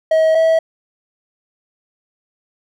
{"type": "tone pair in turn", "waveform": "triangle", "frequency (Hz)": [638, 648.4], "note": ["D#5", "E5"], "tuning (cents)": [43, -29], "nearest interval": "unison", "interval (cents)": 28, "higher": "second", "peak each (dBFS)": -8, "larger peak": "neither", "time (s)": [[0.11, 0.35], [0.35, 0.59]], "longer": "neither", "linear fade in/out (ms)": 5, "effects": []}